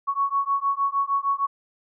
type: beating tone pair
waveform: sine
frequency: 1108.7 / 1115.2 Hz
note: C#6 / C#6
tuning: 0 / +10 cents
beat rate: 6.5 Hz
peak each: -24 dBFS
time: 0.07-1.47 s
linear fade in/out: 20 ms
effects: none